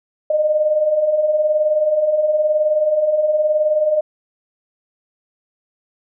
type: beating tone pair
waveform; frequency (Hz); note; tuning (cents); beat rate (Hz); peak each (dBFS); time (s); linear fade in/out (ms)
sine; 594 / 613; D5 / D#5; +20 / -26; 19; -22 / -14; 0.3-4.01; 5
effects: none